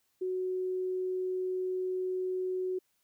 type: tone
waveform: sine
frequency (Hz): 370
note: F#4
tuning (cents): 0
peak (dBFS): -30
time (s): 0.21-2.79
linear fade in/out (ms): 10
effects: white hiss -75 dBFS RMS until 3.03 s